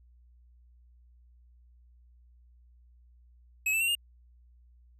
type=tone with pitch steps; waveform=square; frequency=2564 / 2648 / 2735 / 2825 Hz; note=E7 / E7 / F7 / F7; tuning=-49 / +7 / -37 / +19 cents; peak=-26 dBFS; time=3.66-3.952 s; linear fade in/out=5 ms; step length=73 ms; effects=added 60 Hz sine -56 dBFS peak until 4.99 s